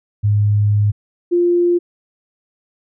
sine tone pair in turn, 103.83 / 349.2 Hz, G#2 / F4, 0 / 0 cents, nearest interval octave + major sixth, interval 2100 cents, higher second, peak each -11 dBFS, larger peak neither, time 0.23-0.92 / 1.31-1.79 s, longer first, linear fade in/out 20 ms, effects none

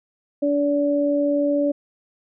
sine tone pair together, 288.3 / 575 Hz, D4 / D5, -32 / -37 cents, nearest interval octave, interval 1195 cents, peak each -20 dBFS, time 0.42-1.72 s, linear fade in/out 10 ms, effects none

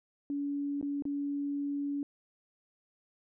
sine tone with dropouts, 284.6 Hz, C#4, 46 cents sharp, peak -31 dBFS, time 0.3-2.03 s, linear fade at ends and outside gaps 1 ms, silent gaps 0.813-0.827 / 1.023-1.053 s, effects none

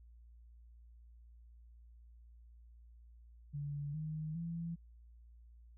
sine tone with pitch steps, 144.3 / 155.55 / 167.68 Hz, D3 / D#3 / E3, -30 / 0 / +30 cents, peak -38 dBFS, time 3.53-4.76 s, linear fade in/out 20 ms, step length 410 ms, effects added 58 Hz sine -56 dBFS peak until 5.77 s

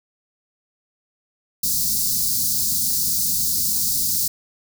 white band-stop noise, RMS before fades -21 dBFS, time 1.63-4.28 s, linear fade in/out 5 ms, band 250 to 4300 Hz, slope 48 dB/octave, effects none

